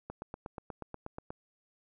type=click train; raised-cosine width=1 ms; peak=-26 dBFS; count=11; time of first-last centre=0.1-1.305 s; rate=8.3 Hz; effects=none